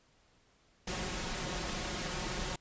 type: noise with comb filter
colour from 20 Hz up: pink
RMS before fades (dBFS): -37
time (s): 0.87-2.56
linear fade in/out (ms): 5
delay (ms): 5.5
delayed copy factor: +0.55
effects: pink hiss -68 dBFS RMS until 2.6 s + resampled to 16000 Hz